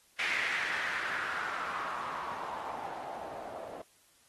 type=noise with low-pass filter sweep; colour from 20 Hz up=blue; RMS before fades=-37 dBFS; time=0.19-3.82 s; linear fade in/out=5 ms; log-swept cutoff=2200 to 590 Hz; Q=3.9; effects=white hiss -65 dBFS RMS until 4.28 s + AAC 32 kbps